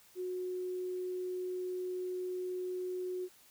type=tone; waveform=sine; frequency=365.3 Hz; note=F#4; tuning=22 cents flat; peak=-35 dBFS; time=0.15-3.29 s; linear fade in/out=50 ms; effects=white hiss -62 dBFS RMS until 3.5 s